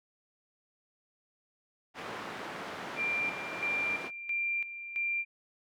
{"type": "band-pass noise", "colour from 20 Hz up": "white", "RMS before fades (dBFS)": -41, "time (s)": [1.94, 4.11], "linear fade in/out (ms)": 50, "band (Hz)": [150, 1600], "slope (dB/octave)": 12}
{"type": "tone with tremolo", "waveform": "sine", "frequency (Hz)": 2376, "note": "D7", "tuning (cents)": 20, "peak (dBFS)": -29, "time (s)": [2.96, 5.25], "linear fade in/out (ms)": 50, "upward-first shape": "square", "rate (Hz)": 1.5, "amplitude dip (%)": 70}
{"effects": []}